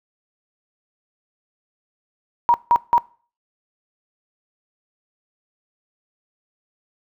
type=tone bursts; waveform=sine; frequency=951 Hz; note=A#5; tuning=34 cents sharp; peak=-10 dBFS; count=3; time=2.49-2.98 s; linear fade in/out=0 ms; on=50 ms; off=170 ms; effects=noise-tail reverb RT60 0.4 s tail -21 dB re dry